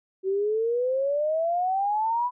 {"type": "exponential sweep", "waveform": "sine", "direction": "up", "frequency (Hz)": [375.3, 1000], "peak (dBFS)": -22, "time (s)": [0.23, 2.31], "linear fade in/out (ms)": 50, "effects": []}